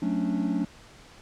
triangle chord, D major seventh, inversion first, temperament just, 183.54 / 220.2 / 275.3 / 293.7 Hz, F#3 / A3 / C#4 / D4, -14 / +2 / -12 / 0 cents, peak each -28 dBFS, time 0.02-0.65 s, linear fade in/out 5 ms, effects pink hiss -51 dBFS RMS until 1.21 s + low-pass 7000 Hz 12 dB/octave

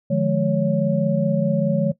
sine tone cluster, 150.9 / 175.8 / 212 / 558 Hz, D3 / F3 / G#3 / C#5, +47 / +12 / +36 / +11 cents, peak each -22 dBFS, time 0.1-1.92 s, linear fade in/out 10 ms, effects noise-tail reverb RT60 0.1 s tail -17 dB re dry

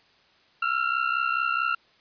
35% pulse ring-modulated tone, 1367 Hz, F6, 37 cents flat, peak -18 dBFS, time 0.62-1.75 s, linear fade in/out 5 ms, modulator 32.3 Hz, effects white hiss -60 dBFS RMS until 2 s + resampled to 11025 Hz

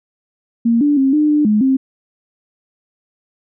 sine tone with pitch steps, 232.2 / 291.7 / 268.8 / 301.6 / 298.2 / 211.7 / 265.4 Hz, A#3 / D4 / C4 / D4 / D4 / G#3 / C4, -7 / -12 / +47 / +46 / +27 / +33 / +25 cents, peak -10 dBFS, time 0.65-1.77 s, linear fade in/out 10 ms, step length 160 ms, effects none

